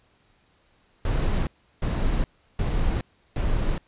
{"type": "noise bursts", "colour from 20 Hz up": "brown", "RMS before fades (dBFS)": -23, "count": 4, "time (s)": [1.05, 3.78], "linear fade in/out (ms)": 2, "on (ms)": 420, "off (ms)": 350, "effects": ["pink hiss -63 dBFS RMS until 3.87 s", "resampled to 8000 Hz"]}